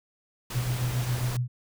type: noise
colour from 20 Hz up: pink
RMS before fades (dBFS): -36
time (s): 0.5-1.37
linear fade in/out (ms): 5
type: tone with tremolo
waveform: sine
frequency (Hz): 123.47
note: B2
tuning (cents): 0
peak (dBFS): -23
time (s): 0.54-1.48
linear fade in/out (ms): 20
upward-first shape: sine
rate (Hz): 7.3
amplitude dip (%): 60
effects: none